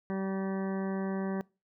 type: harmonic tone with a mistuned harmonic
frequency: 192.5 Hz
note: G3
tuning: 31 cents flat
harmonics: 1 / 2 / 3 / 4 / 5 / 6 / 8 / 9 / 10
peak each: -32 / -37 / -42 / -45 / -47 / -48 / -50 / -51 / -53 dBFS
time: 0.1-1.41 s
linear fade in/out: 0 ms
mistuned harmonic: 9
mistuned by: +17 cents
effects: noise-tail reverb RT60 0.3 s tail -24 dB re dry